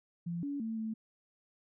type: tone with pitch steps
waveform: sine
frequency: 171 / 284 / 223.7 / 220.7 Hz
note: F3 / C#4 / A3 / A3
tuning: -36 / +42 / +29 / +5 cents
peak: -34 dBFS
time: 0.26-0.94 s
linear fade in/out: 10 ms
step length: 170 ms
effects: none